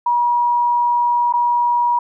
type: tone with dropouts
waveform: sine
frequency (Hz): 960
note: B5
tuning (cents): -49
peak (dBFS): -13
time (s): 0.06-1.99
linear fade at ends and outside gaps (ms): 5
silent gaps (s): 1.326-1.336
effects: none